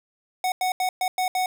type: tone bursts at uneven times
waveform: square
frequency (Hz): 740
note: F#5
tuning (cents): 0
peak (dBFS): -22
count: 6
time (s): 0.44-0.52 / 0.61-0.72 / 0.8-0.89 / 1.01-1.08 / 1.18-1.28 / 1.35-1.46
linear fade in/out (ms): 2
effects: none